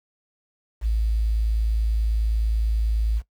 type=tone with quantisation; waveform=sine; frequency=54.7 Hz; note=A1; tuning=9 cents flat; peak=-19 dBFS; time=0.81-3.22 s; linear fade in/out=50 ms; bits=8; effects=noise-tail reverb RT60 0.1 s tail -17 dB re dry